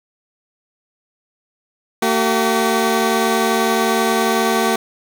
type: tone pair together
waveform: 15% pulse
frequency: 226.8 / 381.5 Hz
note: A#3 / G4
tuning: -47 / -47 cents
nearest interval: major sixth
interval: 900 cents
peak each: -11 dBFS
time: 2.02-4.76 s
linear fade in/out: 5 ms
effects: none